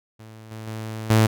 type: tone with level steps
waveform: sawtooth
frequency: 110 Hz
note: A2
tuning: in tune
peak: -37 / -30 / -26 / -10 dBFS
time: 0.19-1.27 s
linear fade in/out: 10 ms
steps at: 0.51 / 0.67 / 1.1 s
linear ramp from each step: 5 ms
effects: none